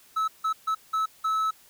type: tone bursts at uneven times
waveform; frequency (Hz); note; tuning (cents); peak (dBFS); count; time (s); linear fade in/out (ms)
triangle; 1300; E6; -24; -21; 5; 0.16-0.28 / 0.44-0.53 / 0.67-0.75 / 0.93-1.06 / 1.24-1.51; 10
effects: white hiss -56 dBFS RMS until 1.69 s